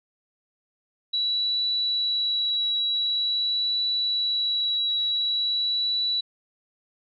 sine tone with vibrato, 3920 Hz, B7, 14 cents flat, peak -22 dBFS, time 1.13-6.21 s, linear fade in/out 10 ms, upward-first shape triangle, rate 0.46 Hz, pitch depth 11 cents each way, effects none

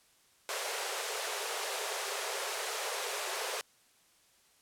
pink high-pass noise, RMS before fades -36 dBFS, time 0.49-3.61 s, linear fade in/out 0 ms, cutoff 390 Hz, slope 96 dB/octave, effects white hiss -66 dBFS RMS until 4.61 s + low-pass 11000 Hz 12 dB/octave

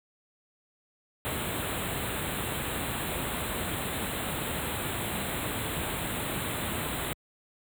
pink band-stop noise, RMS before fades -32 dBFS, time 1.25-7.13 s, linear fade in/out 0 ms, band 4000 to 7500 Hz, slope 96 dB/octave, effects high-pass 60 Hz 12 dB/octave

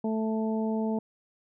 harmonic tone, 220 Hz, A3, in tune, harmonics 1 / 2 / 3 / 4, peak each -27 / -33 / -37 / -39 dBFS, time 0.04-0.99 s, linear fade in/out 5 ms, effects none

